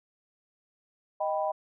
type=chord; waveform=sine; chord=Eb augmented; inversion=none; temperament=equal; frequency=622.3 / 784 / 987.8 Hz; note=Eb5 / G5 / B5; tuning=0 / 0 / 0 cents; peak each=-29 / -31 / -34 dBFS; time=1.2-1.52 s; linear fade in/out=10 ms; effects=none